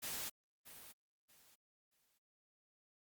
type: noise with echo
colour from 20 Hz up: white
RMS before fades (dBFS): -43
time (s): 0.02-0.3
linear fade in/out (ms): 20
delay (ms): 630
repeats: 3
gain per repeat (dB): -12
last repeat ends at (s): 2.19
effects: Opus 48 kbps